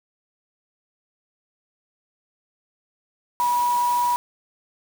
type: tone in noise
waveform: sine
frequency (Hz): 970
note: B5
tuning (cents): -31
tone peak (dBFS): -18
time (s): 3.4-4.16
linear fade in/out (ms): 0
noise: white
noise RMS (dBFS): -35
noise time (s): 3.4-4.16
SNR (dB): +14
effects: none